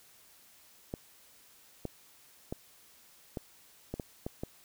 clicks, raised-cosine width 2 ms, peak -22 dBFS, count 8, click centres 0.939 / 1.853 / 2.525 / 3.372 / 3.94 / 3.998 / 4.265 / 4.435 s, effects white hiss -60 dBFS RMS until 4.64 s

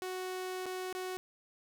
sawtooth tone with dropouts, 370 Hz, F#4, in tune, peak -33 dBFS, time 0.02-1.17 s, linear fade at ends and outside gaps 0 ms, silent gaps 0.658-0.664 / 0.927-0.95 s, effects none

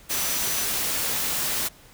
sine tone in noise, 5970 Hz, F#8, 15 cents sharp, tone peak -33 dBFS, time 0.1-0.66 s, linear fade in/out 20 ms, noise white, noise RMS -26 dBFS, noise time 0.09-1.69 s, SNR -10 dB, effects pink hiss -51 dBFS RMS until 1.93 s

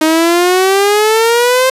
sawtooth exponential sweep, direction up, 311.1 to 526 Hz, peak -4 dBFS, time 0.01-1.7 s, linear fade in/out 5 ms, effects resampled to 32000 Hz + 7-bit

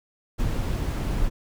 brown noise with ADSR envelope, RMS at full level -23 dBFS, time 0.38-1.3 s, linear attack 23 ms, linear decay 40 ms, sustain -2 dB, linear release 35 ms, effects none

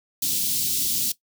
white band-stop noise, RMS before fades -24 dBFS, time 0.22-1.12 s, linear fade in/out 5 ms, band 300 to 3400 Hz, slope 24 dB/octave, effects noise-tail reverb RT60 0.1 s tail -17 dB re dry + high-pass 100 Hz 12 dB/octave

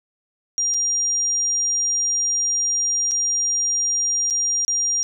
sine tone with dropouts, 5700 Hz, F8, 34 cents sharp, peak -18 dBFS, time 0.58-5.03 s, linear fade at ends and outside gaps 0 ms, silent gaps 0.74-0.744 / 3.112-3.117 / 4.301-4.307 / 4.649-4.68 s, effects none

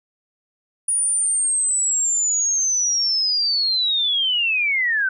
sine linear sweep, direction down, 9670 to 1495 Hz, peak -17 dBFS, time 0.88-5.09 s, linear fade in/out 5 ms, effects none

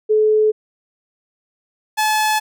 sine / sawtooth tone pair in turn, 430 / 860 Hz, A4 / A5, -40 / -40 cents, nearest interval octave, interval 1200 cents, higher second, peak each -11 dBFS, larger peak neither, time 0.09-0.52 / 1.97-2.4 s, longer neither, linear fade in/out 20 ms, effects none

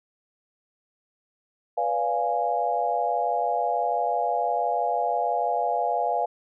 sine chord, B diminished seventh, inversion none, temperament equal with one note detuned, 493.9 / 579.9 / 698.5 / 830.6 Hz, B4 / D5 / F5 / Ab5, 0 / -22 / 0 / 0 cents, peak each -30 / -31 / -25 / -27 dBFS, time 1.77-6.26 s, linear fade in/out 10 ms, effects none

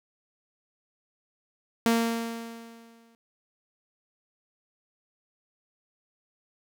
sawtooth tone with exponential decay, 230.2 Hz, A#3, 22 cents flat, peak -15 dBFS, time 1.86-3.15 s, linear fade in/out 0 ms, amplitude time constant 280 ms, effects none

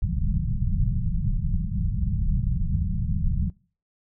pink low-pass noise, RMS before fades -24 dBFS, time 0.02-3.5 s, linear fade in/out 5 ms, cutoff 200 Hz, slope 96 dB/octave, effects noise-tail reverb RT60 0.4 s tail -22 dB re dry

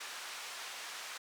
pink band-pass noise, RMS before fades -45 dBFS, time 0-1.18 s, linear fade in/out 10 ms, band 1100 to 7700 Hz, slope 12 dB/octave, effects none

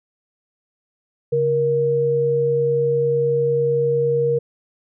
sine tone pair together, 140.03 / 471 Hz, C#3 / A#4, +18 / +18 cents, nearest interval octave + major sixth, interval 2100 cents, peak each -24 / -16 dBFS, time 1.32-4.39 s, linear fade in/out 10 ms, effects none

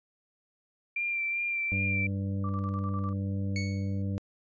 sine tone with vibrato, 2369 Hz, D7, 14 cents sharp, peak -28 dBFS, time 0.96-2.07 s, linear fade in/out 5 ms, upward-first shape sine, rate 2.6 Hz, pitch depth 22 cents each way
harmonic tone, 98 Hz, G2, in tune, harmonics 1 / 2 / 3 / 5 / 6, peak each -30 / -34 / -41 / -46 / -50 dBFS, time 1.72-4.18 s, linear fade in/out 0 ms
sine tone with tremolo, 1169 Hz, D6, 8 cents flat, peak -36 dBFS, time 2.44-3.13 s, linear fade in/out 2 ms, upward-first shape square, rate 10 Hz, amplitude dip 60%
sawtooth tone with exponential decay, 2217 Hz, C#7, in tune, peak -28 dBFS, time 3.56-4.02 s, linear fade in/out 1 ms, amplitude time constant 100 ms
effects resampled to 16000 Hz

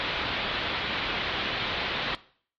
white low-pass noise, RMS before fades -30 dBFS, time 0-2.15 s, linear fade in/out 0 ms, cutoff 3900 Hz, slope 48 dB/octave, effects noise-tail reverb RT60 0.5 s tail -18 dB re dry + MP3 48 kbps

